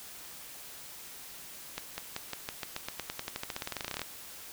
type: accelerating click train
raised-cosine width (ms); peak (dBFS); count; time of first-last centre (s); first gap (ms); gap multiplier
0.2; -17; 28; 1.78-4.017; 200; 0.92
effects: white hiss -47 dBFS RMS until 4.52 s